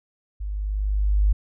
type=tone with level ramp; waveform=sine; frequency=50.7 Hz; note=G#1; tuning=41 cents flat; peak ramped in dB=-27 to -14 dBFS; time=0.4-1.33 s; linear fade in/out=10 ms; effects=none